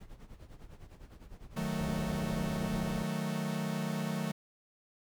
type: noise with tremolo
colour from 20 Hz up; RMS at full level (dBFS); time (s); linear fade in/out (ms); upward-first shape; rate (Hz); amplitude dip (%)
brown; -47; 0-2.84; 10; sine; 9.9; 75
type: chord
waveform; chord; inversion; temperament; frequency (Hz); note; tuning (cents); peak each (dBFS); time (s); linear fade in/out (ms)
45% pulse; D# diminished; none; equal; 155.56 / 185 / 220; D#3 / F#3 / A3; 0 / 0 / 0; -37; 1.56-4.32; 10
type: low-pass noise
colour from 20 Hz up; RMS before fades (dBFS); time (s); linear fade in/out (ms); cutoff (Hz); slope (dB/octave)
pink; -41; 1.78-3.04; 10; 770; 48
effects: none